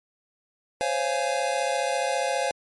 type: chord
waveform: square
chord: Db major seventh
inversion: third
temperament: just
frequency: 519.7 / 554.4 / 693 / 831.5 Hz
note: C5 / Db5 / F5 / Ab5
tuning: -12 / 0 / -14 / +2 cents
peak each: -30 dBFS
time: 0.81-2.51 s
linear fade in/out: 0 ms
effects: MP3 48 kbps